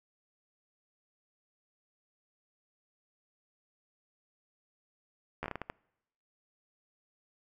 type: slowing click train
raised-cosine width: 0.5 ms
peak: -21 dBFS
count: 8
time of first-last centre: 5.43-5.699 s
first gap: 12 ms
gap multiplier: 1.38
effects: noise-tail reverb RT60 0.9 s tail -26 dB re dry